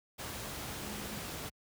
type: tone in noise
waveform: sine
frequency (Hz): 207.7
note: G#3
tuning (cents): 0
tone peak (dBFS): -46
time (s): 0.8-1.19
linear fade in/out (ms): 20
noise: pink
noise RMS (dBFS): -41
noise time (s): 0.18-1.5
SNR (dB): -8
effects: high-pass 60 Hz 12 dB/octave